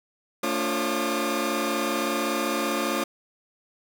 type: tone cluster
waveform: sawtooth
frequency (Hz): 224.8 / 288.3 / 349.8 / 541 / 1212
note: A3 / D4 / F4 / C#5 / D#6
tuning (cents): +37 / -32 / +3 / -42 / -46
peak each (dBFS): -27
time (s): 0.43-3.04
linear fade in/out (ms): 5
effects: none